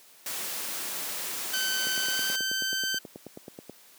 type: noise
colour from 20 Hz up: white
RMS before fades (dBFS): -34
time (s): 0.26-2.36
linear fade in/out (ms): 2
type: tone with pitch glide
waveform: 15% pulse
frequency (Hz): 1532 to 1547.1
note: G6 to G6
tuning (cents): -40 to -23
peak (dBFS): -21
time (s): 1.53-2.99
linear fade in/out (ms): 10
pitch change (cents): +17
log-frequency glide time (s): 2.09-2.26
type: click train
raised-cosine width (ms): 2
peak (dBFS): -25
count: 18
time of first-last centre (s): 1.87-3.696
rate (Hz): 9.31
effects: white hiss -55 dBFS RMS until 3.98 s + high-pass 200 Hz 12 dB/octave